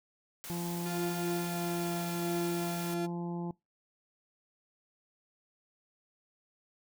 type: noise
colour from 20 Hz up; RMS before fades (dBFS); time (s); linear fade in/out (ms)
white; -44; 0.44-2.94; 0
type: harmonic tone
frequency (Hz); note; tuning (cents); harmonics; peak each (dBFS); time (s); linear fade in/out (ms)
172.6; F3; -20; 1 / 2 / 3 / 4 / 5 / 6; -35 / -40 / -53 / -50 / -46 / -56; 0.5-3.51; 0
type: tone with pitch glide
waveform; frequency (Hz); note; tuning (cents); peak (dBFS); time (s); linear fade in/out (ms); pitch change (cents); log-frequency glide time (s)
35% pulse; 349.2 to 343.8; F4 to F4; 0 to -27; -33; 0.85-3.07; 20; -27; 1.16-2
effects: noise-tail reverb RT60 0.2 s tail -23 dB re dry